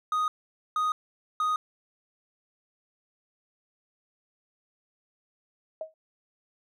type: tone bursts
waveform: triangle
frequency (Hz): 1244.5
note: D#6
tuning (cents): 0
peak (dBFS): -22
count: 3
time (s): 0.12-1.56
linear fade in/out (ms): 2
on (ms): 160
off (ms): 480
type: tone with exponential decay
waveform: sine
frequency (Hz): 634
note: D#5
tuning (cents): +32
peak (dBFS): -28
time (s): 5.81-5.94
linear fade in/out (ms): 2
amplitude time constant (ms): 27
effects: none